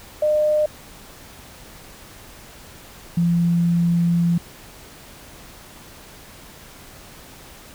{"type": "tone pair in turn", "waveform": "sine", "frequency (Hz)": [606, 171.14], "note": ["D#5", "F3"], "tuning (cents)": [-46, -35], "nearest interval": "octave + minor seventh", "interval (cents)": 2189, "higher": "first", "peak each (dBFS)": -15, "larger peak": "neither", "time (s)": [[0.22, 0.66], [3.17, 4.38]], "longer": "second", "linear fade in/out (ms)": 5, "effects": ["pink hiss -43 dBFS RMS until 7.74 s"]}